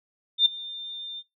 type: tone with ADSR envelope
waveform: sine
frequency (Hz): 3603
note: A7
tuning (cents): +40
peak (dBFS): -13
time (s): 0.38-1.23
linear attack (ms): 78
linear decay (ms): 6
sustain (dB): -21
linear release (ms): 44
effects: noise-tail reverb RT60 0.2 s tail -18 dB re dry